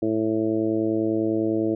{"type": "harmonic tone", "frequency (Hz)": 110, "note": "A2", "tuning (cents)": 0, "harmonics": [1, 2, 3, 4, 5, 6], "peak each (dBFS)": [-34, -30, -22, -29, -31, -34], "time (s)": [0.02, 1.75], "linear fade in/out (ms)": 5, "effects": []}